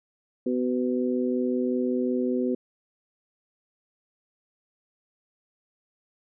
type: harmonic tone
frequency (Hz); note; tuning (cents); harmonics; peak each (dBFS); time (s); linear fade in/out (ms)
125.3; B2; +25; 2 / 3 / 4; -25 / -28 / -31; 0.46-2.55; 5
effects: none